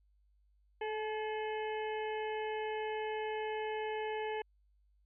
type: harmonic tone with a mistuned harmonic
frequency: 429.2 Hz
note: A4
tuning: 43 cents flat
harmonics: 1 / 2 / 4 / 5 / 6 / 7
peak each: -37 / -40 / -47 / -49 / -51 / -52 dBFS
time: 0.81-4.42 s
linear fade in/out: 5 ms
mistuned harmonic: 1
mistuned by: +17 cents
effects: added 50 Hz sine -67 dBFS peak until 5.05 s